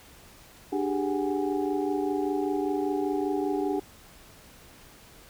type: tone cluster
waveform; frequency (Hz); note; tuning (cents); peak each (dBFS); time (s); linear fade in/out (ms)
sine; 296.3 / 390 / 415.1 / 745 / 827; D4 / G4 / G#4 / F#5 / G#5; +15 / -9 / -1 / +12 / -8; -29 / -29 / -34 / -36 / -37; 0.72-3.8; 10
effects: pink hiss -52 dBFS RMS until 5.29 s